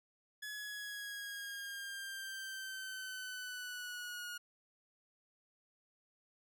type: linear sweep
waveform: sawtooth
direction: down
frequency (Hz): 1700 to 1436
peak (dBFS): -39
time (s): 0.42-4.38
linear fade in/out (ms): 10
effects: none